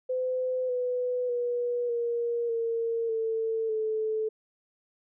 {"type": "tone with pitch steps", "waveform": "sine", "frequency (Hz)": [510, 496.9, 484.2, 471.7, 459.6, 447.8, 436.4], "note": ["C5", "B4", "B4", "A#4", "A#4", "A4", "A4"], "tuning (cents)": [-44, 11, -34, 20, -25, 30, -14], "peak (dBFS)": -26, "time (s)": [0.09, 4.29], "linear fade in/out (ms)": 10, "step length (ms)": 600, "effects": []}